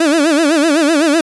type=tone with vibrato; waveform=30% pulse; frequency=307.9 Hz; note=D#4; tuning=18 cents flat; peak=-7 dBFS; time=0-1.21 s; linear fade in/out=5 ms; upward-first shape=sine; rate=7.9 Hz; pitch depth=160 cents each way; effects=resampled to 24000 Hz